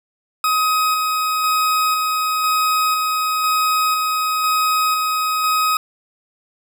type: tone with tremolo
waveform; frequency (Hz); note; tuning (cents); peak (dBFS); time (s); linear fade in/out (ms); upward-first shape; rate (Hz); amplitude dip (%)
40% pulse; 1262; D#6; +24; -14; 0.44-5.77; 2; square; 1; 25
effects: none